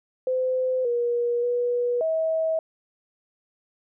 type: tone with pitch steps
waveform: sine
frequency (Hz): 513 / 477.9 / 485.6 / 643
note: C5 / A#4 / B4 / E5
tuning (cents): -34 / +43 / -29 / -43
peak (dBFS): -21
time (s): 0.27-2.59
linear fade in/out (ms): 2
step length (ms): 580
effects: none